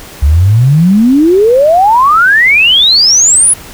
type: exponential sweep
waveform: sine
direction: up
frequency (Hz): 67.1 to 10600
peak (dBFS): -3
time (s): 0.22-3.54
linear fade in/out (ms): 10
effects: pink hiss -30 dBFS RMS until 3.73 s